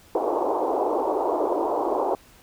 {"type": "band-pass noise", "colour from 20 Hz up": "pink", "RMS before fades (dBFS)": -24, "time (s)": [0.15, 2.15], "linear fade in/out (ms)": 2, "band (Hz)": [320, 1000], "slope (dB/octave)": 48, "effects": ["pink hiss -53 dBFS RMS until 2.42 s"]}